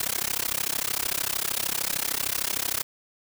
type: noise with amplitude modulation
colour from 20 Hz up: white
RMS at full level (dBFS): -24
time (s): 0-2.83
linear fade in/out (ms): 5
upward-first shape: sine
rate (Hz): 33.2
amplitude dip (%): 100
effects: none